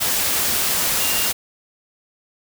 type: tone in noise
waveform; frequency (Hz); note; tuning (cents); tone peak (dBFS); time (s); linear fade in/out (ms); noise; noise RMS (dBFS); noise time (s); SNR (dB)
sine; 2794; F7; 0; -28; 0.99-1.29; 20; white; -20; 0-1.33; -11
effects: none